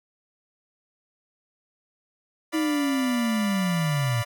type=chord; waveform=15% pulse; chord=B diminished; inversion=first; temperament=equal with one note detuned; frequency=587.3 / 700.9 / 987.8 Hz; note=D5 / F5 / B5; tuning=0 / +6 / 0 cents; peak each=-26 / -30 / -28 dBFS; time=2.52-4.25 s; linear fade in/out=20 ms
type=linear sweep; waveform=sine; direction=down; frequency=320 to 111.5 Hz; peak=-22 dBFS; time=2.53-4.23 s; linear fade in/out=20 ms
effects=none